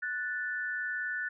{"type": "tone pair together", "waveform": "sine", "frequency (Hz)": [1478.6, 1760], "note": ["F#6", "A6"], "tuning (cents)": [-2, 0], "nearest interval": "minor third", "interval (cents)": 302, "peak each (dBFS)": [-34, -35], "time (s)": [0.02, 1.29], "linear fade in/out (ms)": 10, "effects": []}